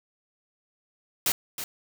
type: noise with echo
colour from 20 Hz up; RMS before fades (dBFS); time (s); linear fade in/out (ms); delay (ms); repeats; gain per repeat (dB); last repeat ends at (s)
white; -24; 1.26-1.32; 2; 320; 1; -10; 1.64
effects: none